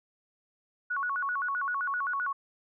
sine tone with vibrato, 1274 Hz, D#6, 41 cents sharp, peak -28 dBFS, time 0.9-2.33 s, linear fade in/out 10 ms, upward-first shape square, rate 7.7 Hz, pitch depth 240 cents each way, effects none

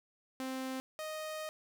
sawtooth tone pair in turn, 261.6 / 622.2 Hz, C4 / D#5, 0 / 0 cents, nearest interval octave + minor third, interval 1500 cents, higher second, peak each -33 / -35 dBFS, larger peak first, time 0.4-0.8 / 0.99-1.49 s, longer second, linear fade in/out 0 ms, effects none

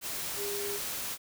sine tone in noise, 405.2 Hz, G#4, 43 cents flat, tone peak -35 dBFS, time 0.36-0.8 s, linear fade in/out 50 ms, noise white, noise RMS -36 dBFS, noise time 0.01-1.18 s, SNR -2 dB, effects none

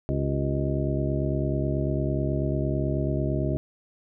harmonic tone with a mistuned harmonic, 69.1 Hz, C#2, 5 cents flat, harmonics 1 / 2 / 3 / 4 / 5 / 6 / 7 / 9, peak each -30 / -27 / -35 / -32 / -32 / -35 / -42 / -33 dBFS, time 0.09-3.57 s, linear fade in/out 0 ms, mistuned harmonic 6, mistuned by -92 cents, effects none

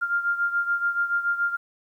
sine beating tone pair, 1396.9 / 1403.9 Hz, F6 / F6, 0 / +9 cents, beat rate 7 Hz, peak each -23 / -28 dBFS, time 0.01-1.57 s, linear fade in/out 20 ms, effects 10-bit

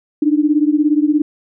sine beating tone pair, 293.7 / 310.7 Hz, D4 / D#4, 0 / -2 cents, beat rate 17 Hz, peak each -13 / -15 dBFS, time 0.22-1.22 s, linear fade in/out 5 ms, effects none

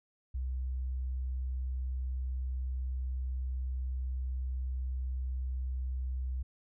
sine tone, 64 Hz, C2, 38 cents flat, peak -32 dBFS, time 0.34-6.43 s, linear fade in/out 10 ms, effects none

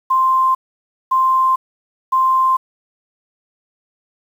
sine tone bursts, 1046.5 Hz, C6, in tune, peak -11 dBFS, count 3, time 0.1-2.57 s, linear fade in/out 10 ms, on 450 ms, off 560 ms, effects 7-bit

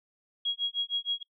sine tone with tremolo, 3300 Hz, G#7, 12 cents flat, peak -25 dBFS, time 0.45-1.23 s, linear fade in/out 5 ms, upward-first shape sine, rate 6.4 Hz, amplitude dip 100%, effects noise-tail reverb RT60 0.1 s tail -26 dB re dry

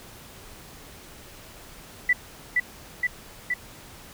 sine tone with echo, 1975.5 Hz, B6, in tune, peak -16 dBFS, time 2.09-2.13 s, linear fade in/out 5 ms, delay 470 ms, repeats 3, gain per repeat -2 dB, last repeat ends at 3.54 s, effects pink hiss -46 dBFS RMS until 4.13 s

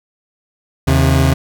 30% pulse tone pair together, 79.15 / 134.1 Hz, D#2 / C3, +30 / +43 cents, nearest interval major sixth, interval 913 cents, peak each -10 dBFS, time 0.87-1.34 s, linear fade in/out 10 ms, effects none

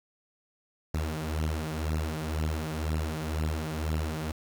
sawtooth beating tone pair, 77.1 / 79.1 Hz, D#2 / D#2, -15 / +29 cents, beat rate 2 Hz, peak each -28 dBFS, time 0.94-4.32 s, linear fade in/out 5 ms, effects 8-bit

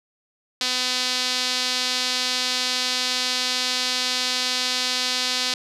sawtooth tone with band-pass filter, 252.6 Hz, B3, 39 cents sharp, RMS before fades -24 dBFS, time 0.61-5.54 s, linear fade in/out 2 ms, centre 4400 Hz, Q 2.2, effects resampled to 32000 Hz

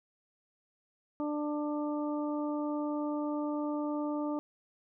harmonic tone, 296.8 Hz, D4, 18 cents sharp, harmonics 1 / 2 / 3 / 4, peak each -32 / -38 / -42 / -44 dBFS, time 1.2-4.39 s, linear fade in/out 0 ms, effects none

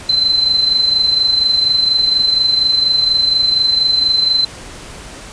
sine tone with amplitude modulation, 4069 Hz, C8, 49 cents flat, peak -8 dBFS, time 0.09-4.45 s, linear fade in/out 5 ms, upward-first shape sine, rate 24.2 Hz, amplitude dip 55%, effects pink hiss -33 dBFS RMS until 5.32 s + resampled to 22050 Hz

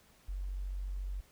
sine tone, 47 Hz, F#1, 28 cents sharp, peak -35 dBFS, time 0.28-1.21 s, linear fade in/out 10 ms, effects pink hiss -64 dBFS RMS until 1.31 s

